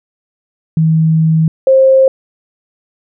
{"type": "tone pair in turn", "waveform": "sine", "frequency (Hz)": [160, 530.5], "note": ["D#3", "C5"], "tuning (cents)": [49, 24], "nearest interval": "octave + major sixth", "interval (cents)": 2075, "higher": "second", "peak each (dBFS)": [-7, -4], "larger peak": "second", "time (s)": [[0.77, 1.48], [1.67, 2.08]], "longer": "first", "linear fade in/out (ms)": 2, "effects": []}